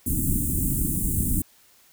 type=band-stop noise; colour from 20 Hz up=pink; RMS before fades=-24 dBFS; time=0.06-1.42 s; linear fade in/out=5 ms; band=310 to 8100 Hz; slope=48 dB/octave; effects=white hiss -57 dBFS RMS until 1.92 s